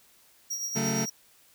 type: tone with tremolo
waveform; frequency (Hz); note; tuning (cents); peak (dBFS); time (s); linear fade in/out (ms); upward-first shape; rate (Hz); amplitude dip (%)
square; 5680; F8; +28; -29; 0.5-1.1; 10; triangle; 8.6; 55
type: chord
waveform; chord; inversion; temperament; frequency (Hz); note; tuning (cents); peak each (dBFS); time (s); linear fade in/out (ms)
sawtooth; F# minor; second; just; 138.75 / 185 / 222; C#3 / F#3 / A3; +2 / 0 / +16; -28 / -30 / -25; 0.75-1.06; 20
effects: white hiss -60 dBFS RMS until 1.54 s